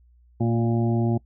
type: harmonic tone with a mistuned harmonic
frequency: 116.5 Hz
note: A#2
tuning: 1 cent flat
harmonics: 1 / 2 / 3 / 5 / 6 / 7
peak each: -22 / -24 / -27 / -37 / -35 / -38 dBFS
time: 0.4-1.18 s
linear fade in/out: 10 ms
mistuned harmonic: 2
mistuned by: -21 cents
effects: noise-tail reverb RT60 0.1 s tail -23 dB re dry + added 60 Hz sine -53 dBFS peak until 1.25 s